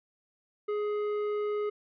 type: tone with tanh clipping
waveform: triangle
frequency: 417.8 Hz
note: G#4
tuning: 10 cents sharp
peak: -30 dBFS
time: 0.68-1.7 s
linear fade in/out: 10 ms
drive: 14 dB
effects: none